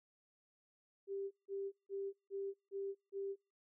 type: tone bursts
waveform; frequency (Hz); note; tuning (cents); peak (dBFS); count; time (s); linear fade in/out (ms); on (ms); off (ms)
sine; 393.9; G4; +8; -39; 6; 1.07-3.36; 50; 240; 170
effects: noise-tail reverb RT60 0.3 s tail -25 dB re dry